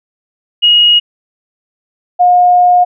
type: tone pair in turn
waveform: sine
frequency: 2884 / 716 Hz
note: F#7 / F5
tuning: -45 / +43 cents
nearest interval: 2 octaves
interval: 2412 cents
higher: first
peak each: -4 dBFS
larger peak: neither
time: 0.62-1 / 2.19-2.85 s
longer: second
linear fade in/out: 20 ms
effects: none